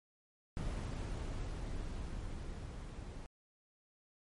brown noise with level ramp, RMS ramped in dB -38 to -46 dBFS, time 0.57-3.26 s, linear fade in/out 0 ms, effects MP3 48 kbps

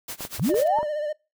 white noise with tremolo, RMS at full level -33 dBFS, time 0.08-0.68 s, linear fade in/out 5 ms, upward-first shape sine, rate 8.3 Hz, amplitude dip 95%
clicks, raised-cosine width 1 ms, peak -21 dBFS, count 7, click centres 0.207 / 0.251 / 0.396 / 0.492 / 0.543 / 0.787 / 0.83 s
sine linear sweep, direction up, 69.7 to 998 Hz, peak -19 dBFS, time 0.38-0.83 s, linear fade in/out 50 ms
triangle tone with vibrato, 600 Hz, D5, 37 cents sharp, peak -23 dBFS, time 0.49-1.13 s, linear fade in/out 10 ms, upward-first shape sine, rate 15 Hz, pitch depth 44 cents each way
effects noise-tail reverb RT60 0.3 s tail -24 dB re dry

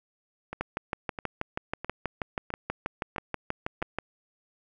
two click trains, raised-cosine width 0.5 ms, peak -14 / -20 dBFS, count 22 / 6, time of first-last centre 0.61-3.986 / 0.53-3.819 s, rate 6.22 / 1.52 Hz, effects none

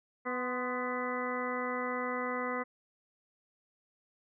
harmonic tone with a mistuned harmonic, 249 Hz, B3, 14 cents sharp, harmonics 1 / 2 / 3 / 4 / 5 / 6 / 7 / 8, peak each -39 / -37 / -44 / -40 / -39 / -46 / -48 / -40 dBFS, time 0.25-2.64 s, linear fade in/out 20 ms, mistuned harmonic 4, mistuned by +58 cents, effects none

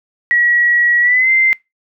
sine tone with pitch glide, 1919 to 2081 Hz, A#6 to C7, +50 to -10 cents, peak -9 dBFS, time 0.31-1.53 s, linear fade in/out 0 ms, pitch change +140 cents, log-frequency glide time 1.01-1.3 s, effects noise-tail reverb RT60 0.2 s tail -23 dB re dry

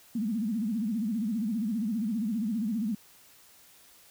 sine tone with vibrato, 219.1 Hz, A3, 7 cents flat, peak -27 dBFS, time 0.15-2.95 s, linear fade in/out 5 ms, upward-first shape sine, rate 15 Hz, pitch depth 170 cents each way, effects white hiss -57 dBFS RMS until 4.1 s

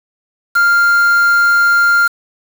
triangle tone with quantisation, 1399 Hz, F6, 3 cents sharp, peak -6 dBFS, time 0.55-2.08 s, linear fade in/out 10 ms, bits 4, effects none

